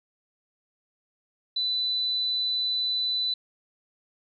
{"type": "tone", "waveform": "sine", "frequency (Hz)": 3992, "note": "B7", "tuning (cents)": 18, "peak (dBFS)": -24, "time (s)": [1.56, 3.34], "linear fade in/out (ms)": 5, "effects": []}